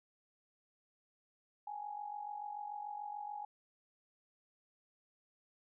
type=tone with amplitude modulation; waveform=sine; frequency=830.6 Hz; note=G#5; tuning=in tune; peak=-38 dBFS; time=1.67-3.45 s; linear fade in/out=5 ms; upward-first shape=sine; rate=46.9 Hz; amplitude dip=70%; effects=none